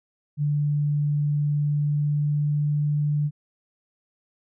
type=tone with pitch glide; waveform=sine; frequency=146.83 to 147.77 Hz; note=D3 to D3; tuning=0 to +11 cents; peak=-20 dBFS; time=0.37-3.31 s; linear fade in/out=50 ms; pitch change=+11 cents; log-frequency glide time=1.6-2.85 s; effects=none